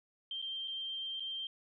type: tone with dropouts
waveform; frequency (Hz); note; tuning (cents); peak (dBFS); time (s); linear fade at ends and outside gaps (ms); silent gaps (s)
sine; 3156; G7; +11; -37; 0.31-1.47; 2; 0.417-0.424 / 0.676-0.68 / 1.198-1.204
effects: none